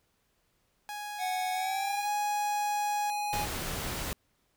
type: tone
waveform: sawtooth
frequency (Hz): 830.6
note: G#5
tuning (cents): 0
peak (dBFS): -33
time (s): 0.89-3.1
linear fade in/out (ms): 0
type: tone with pitch glide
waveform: square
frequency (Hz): 740 to 830.6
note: F#5 to G#5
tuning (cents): 0 to 0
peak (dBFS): -31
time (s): 1.18-3.47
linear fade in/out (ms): 50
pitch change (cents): +200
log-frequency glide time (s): 1.54-2.09
type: noise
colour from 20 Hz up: pink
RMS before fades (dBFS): -35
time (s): 3.33-4.13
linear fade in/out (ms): 0
effects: pink hiss -73 dBFS RMS until 4.56 s